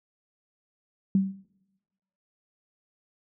sine tone with exponential decay, 193.2 Hz, G3, 25 cents flat, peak -16 dBFS, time 1.15-1.45 s, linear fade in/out 2 ms, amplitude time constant 65 ms, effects noise-tail reverb RT60 1.0 s tail -21 dB re dry

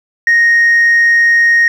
sine tone, 1864.7 Hz, A#6, in tune, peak -4 dBFS, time 0.27-1.68 s, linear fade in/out 2 ms, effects tanh soft clip ceiling -4 dBFS + 7-bit

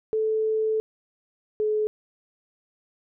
sine tone pair in turn, 437.2 / 427.5 Hz, A4 / A4, -11 / -50 cents, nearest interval unison, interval 39 cents, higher first, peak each -21 dBFS, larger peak neither, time 0.13-0.8 / 1.6-1.87 s, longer first, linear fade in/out 0 ms, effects none

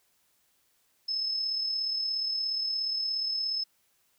sine tone with amplitude modulation, 5210 Hz, E8, 21 cents flat, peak -26 dBFS, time 1.08-3.64 s, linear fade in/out 10 ms, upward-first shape sine, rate 37 Hz, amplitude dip 40%, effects white hiss -70 dBFS RMS until 4.18 s

